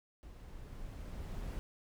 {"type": "noise with level ramp", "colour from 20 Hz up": "brown", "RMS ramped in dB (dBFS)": [-51, -40], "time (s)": [0.23, 1.59], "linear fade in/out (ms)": 0, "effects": []}